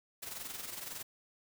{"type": "noise with amplitude modulation", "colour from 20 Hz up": "white", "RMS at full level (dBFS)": -41, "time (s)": [0.22, 1.03], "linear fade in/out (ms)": 10, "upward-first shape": "sine", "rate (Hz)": 21.8, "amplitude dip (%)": 60, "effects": []}